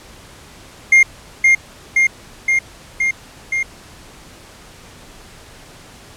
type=tone with echo; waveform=triangle; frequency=2121 Hz; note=C7; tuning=23 cents sharp; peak=-4 dBFS; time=0.92-1.03 s; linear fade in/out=5 ms; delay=520 ms; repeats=5; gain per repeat=-2 dB; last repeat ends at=3.63 s; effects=pink hiss -41 dBFS RMS until 6.16 s + low-pass 10000 Hz 12 dB/octave